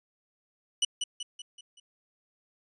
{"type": "tone with echo", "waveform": "sawtooth", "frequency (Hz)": 2960, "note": "F#7", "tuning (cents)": 0, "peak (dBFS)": -19, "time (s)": [0.82, 0.85], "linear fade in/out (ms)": 5, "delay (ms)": 190, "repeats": 5, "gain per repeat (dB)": -6, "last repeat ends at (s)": 1.8, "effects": ["resampled to 24000 Hz"]}